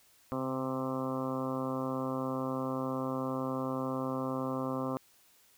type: harmonic tone with a mistuned harmonic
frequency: 131 Hz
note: C3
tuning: 2 cents sharp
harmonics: 1 / 2 / 3 / 4 / 5 / 6 / 7 / 8 / 9 / 10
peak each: -41 / -35 / -43 / -38 / -45 / -46 / -48 / -42 / -43 / -49 dBFS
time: 0.32-4.97 s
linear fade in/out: 0 ms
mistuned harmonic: 1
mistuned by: +42 cents
effects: white hiss -64 dBFS RMS until 5.57 s